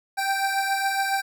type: beating tone pair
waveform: 25% pulse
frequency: 781 / 788.2 Hz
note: G5 / G5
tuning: -7 / +9 cents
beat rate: 7.2 Hz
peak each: -20 / -25 dBFS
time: 0.17-1.22 s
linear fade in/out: 20 ms
effects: none